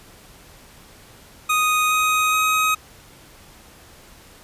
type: tone with pitch steps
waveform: 25% pulse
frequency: 1244.5 / 1253.2 / 1261.9 Hz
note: D#6 / D#6 / D#6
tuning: 0 / +12 / +24 cents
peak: -13 dBFS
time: 1.49-2.75 s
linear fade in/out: 10 ms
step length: 420 ms
effects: pink hiss -47 dBFS RMS until 4.43 s + resampled to 32000 Hz